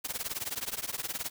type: noise with tremolo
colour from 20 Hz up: white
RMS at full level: -32 dBFS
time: 0.04-1.3 s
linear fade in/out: 10 ms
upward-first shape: triangle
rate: 19 Hz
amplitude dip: 100%
effects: none